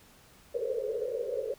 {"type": "band-pass noise", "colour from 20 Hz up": "white", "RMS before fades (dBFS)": -33, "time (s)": [0.54, 1.54], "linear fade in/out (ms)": 5, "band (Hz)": [420, 540], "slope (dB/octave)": 96, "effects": ["pink hiss -58 dBFS RMS until 1.58 s"]}